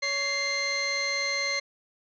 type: tone pair together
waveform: 25% pulse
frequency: 560 / 2092 Hz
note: C#5 / C7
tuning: +18 / -1 cents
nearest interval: octave + major seventh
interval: 2281 cents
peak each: -30 / -23 dBFS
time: 0.02-1.6 s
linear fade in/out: 10 ms
effects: resampled to 16000 Hz